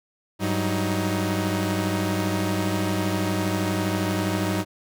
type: tone cluster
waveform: sawtooth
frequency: 99.6 / 186.7 / 313.7 Hz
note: G2 / F#3 / D#4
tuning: +28 / +16 / +14 cents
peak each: -23 dBFS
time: 0.39-4.65 s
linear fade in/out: 50 ms
effects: none